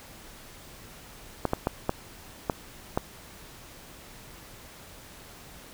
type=clicks; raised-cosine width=1 ms; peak=-10 dBFS; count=6; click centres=1.453 / 1.534 / 1.671 / 1.894 / 2.498 / 2.975 s; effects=pink hiss -48 dBFS RMS until 5.73 s